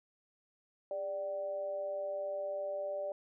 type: tone with amplitude modulation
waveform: sine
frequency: 587.3 Hz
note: D5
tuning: in tune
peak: -32 dBFS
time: 0.91-3.12 s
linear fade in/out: 2 ms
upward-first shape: sine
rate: 183 Hz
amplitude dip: 60%
effects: none